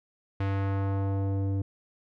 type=tone with low-pass filter sweep; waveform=square; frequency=98 Hz; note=G2; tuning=in tune; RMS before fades=-28 dBFS; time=0.4-1.62 s; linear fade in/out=5 ms; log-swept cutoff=2500 to 350 Hz; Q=0.95; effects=none